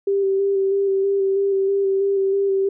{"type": "tone with vibrato", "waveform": "sine", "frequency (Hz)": 392, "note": "G4", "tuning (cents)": 0, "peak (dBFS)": -16, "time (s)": [0.07, 2.69], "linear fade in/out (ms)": 5, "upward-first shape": "square", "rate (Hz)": 3.1, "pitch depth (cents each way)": 18, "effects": []}